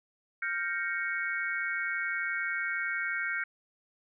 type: chord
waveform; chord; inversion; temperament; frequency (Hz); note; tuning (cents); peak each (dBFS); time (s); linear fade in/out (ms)
sine; G half-diminished seventh; third; equal; 1396.9 / 1568 / 1864.7 / 2217; F6 / G6 / Bb6 / Db7; 0 / 0 / 0 / 0; -36 / -34 / -37 / -35; 0.42-3.44; 5
effects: none